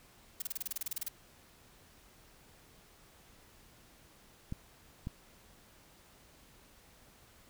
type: noise bursts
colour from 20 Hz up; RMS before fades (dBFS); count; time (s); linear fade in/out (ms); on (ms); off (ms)
blue; -36; 14; 0.4-1.084; 5; 21; 30
type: clicks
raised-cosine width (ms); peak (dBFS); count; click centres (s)
5; -25; 2; 4.524 / 5.071
effects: pink hiss -61 dBFS RMS until 7.49 s